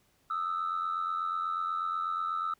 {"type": "tone pair together", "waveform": "sine", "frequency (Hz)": [1230.3, 1318.5], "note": ["D#6", "E6"], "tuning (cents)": [-20, 0], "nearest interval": "minor second", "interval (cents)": 120, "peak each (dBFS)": [-33, -30], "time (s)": [0.3, 2.54], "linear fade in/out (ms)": 5, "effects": ["tanh soft clip ceiling -25 dBFS", "pink hiss -69 dBFS RMS until 2.59 s"]}